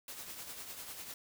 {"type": "noise with tremolo", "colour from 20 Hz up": "white", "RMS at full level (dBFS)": -44, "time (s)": [0.08, 1.14], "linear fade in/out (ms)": 2, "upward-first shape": "triangle", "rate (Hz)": 10, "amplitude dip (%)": 55, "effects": []}